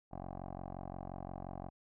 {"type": "tone with low-pass filter", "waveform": "10% pulse", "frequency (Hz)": 45.7, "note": "F#1", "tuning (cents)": -21, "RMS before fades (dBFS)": -45, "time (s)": [0.11, 1.7], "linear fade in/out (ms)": 20, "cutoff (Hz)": 820, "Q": 4.3, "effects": []}